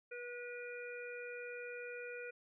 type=harmonic tone; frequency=485.1 Hz; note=B4; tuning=31 cents flat; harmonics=1 / 3 / 4 / 5; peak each=-46 / -49 / -58 / -50 dBFS; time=0.11-2.31 s; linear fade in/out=10 ms; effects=none